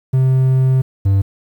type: tone pair in turn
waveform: triangle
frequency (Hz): 130.81 / 97.94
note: C3 / G2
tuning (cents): 0 / -1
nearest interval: perfect fourth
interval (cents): 501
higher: first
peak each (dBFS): -8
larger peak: neither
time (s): 0.13-0.82 / 1.05-1.22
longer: first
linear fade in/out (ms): 10
effects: 8-bit